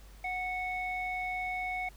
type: tone with low-pass filter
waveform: square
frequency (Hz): 737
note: F#5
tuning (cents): -7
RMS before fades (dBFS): -35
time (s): 0.24-1.89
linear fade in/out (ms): 5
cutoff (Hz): 2100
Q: 4.2
effects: added 49 Hz sine -50 dBFS peak until 1.96 s + pink hiss -59 dBFS RMS until 1.96 s